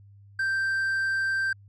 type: tone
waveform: triangle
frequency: 1568 Hz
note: G6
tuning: in tune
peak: -22 dBFS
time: 0.39-1.53 s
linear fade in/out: 5 ms
effects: added 100 Hz sine -49 dBFS peak until 1.68 s + resampled to 24000 Hz